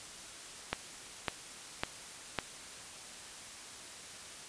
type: click train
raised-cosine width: 0.3 ms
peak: -14 dBFS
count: 4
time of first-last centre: 0.73-2.387 s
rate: 1.81 Hz
effects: white hiss -48 dBFS RMS until 4.48 s + resampled to 22050 Hz